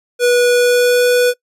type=tone with pitch glide; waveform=square; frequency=487.6 to 491.8 Hz; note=B4 to B4; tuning=-22 to -7 cents; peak=-10 dBFS; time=0.19-1.34 s; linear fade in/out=50 ms; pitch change=+15 cents; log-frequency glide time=0.51-1.07 s; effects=noise-tail reverb RT60 0.1 s tail -22 dB re dry + resampled to 32000 Hz